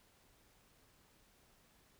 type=silence; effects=pink hiss -69 dBFS RMS until 1.99 s